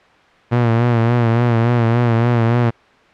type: tone with vibrato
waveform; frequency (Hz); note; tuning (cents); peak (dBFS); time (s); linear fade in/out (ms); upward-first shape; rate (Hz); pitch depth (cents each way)
sawtooth; 117.7; A#2; +17; -8; 0.51-2.71; 20; sine; 3.5; 58
effects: white hiss -48 dBFS RMS until 3.13 s + low-pass 2000 Hz 12 dB/octave